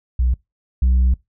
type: tone pair in turn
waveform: sine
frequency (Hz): 61.74 / 62.86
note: B1 / B1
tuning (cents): 0 / +31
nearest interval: unison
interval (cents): 31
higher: second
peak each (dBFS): -12 / -9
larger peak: second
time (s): 0.19-0.34 / 0.82-1.14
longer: second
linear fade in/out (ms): 5
effects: noise-tail reverb RT60 0.2 s tail -24 dB re dry + tanh soft clip ceiling -11 dBFS